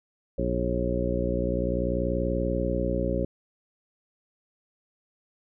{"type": "harmonic tone", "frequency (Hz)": 60.4, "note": "B1", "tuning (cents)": -38, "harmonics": [1, 2, 3, 4, 5, 6, 7, 9], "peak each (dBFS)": [-30, -34, -32, -34, -34, -34, -34, -30], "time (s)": [0.38, 3.25], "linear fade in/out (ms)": 5, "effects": []}